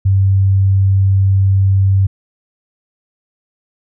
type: tone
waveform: sine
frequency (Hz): 96.9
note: G2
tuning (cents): -20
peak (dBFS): -8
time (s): 0.05-2.07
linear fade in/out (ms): 10
effects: none